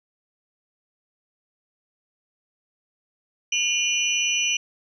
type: tone cluster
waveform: sine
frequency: 2428 / 2776 / 2998 / 5930 Hz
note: D#7 / F7 / F#7 / F#8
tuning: -43 / -11 / +22 / +3 cents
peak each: -26 dBFS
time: 3.52-4.57 s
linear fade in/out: 5 ms
effects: none